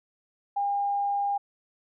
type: tone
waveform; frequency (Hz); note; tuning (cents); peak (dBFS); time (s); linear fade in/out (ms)
sine; 806; G5; +48; -24; 0.56-1.38; 10
effects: none